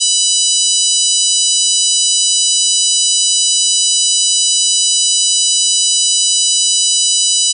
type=harmonic tone; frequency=989 Hz; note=B5; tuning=2 cents sharp; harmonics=3 / 4 / 5 / 6 / 7 / 8 / 9; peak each=-18 / -18 / -18 / -18 / -18 / -18 / -18 dBFS; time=0-7.53 s; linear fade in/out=20 ms; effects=none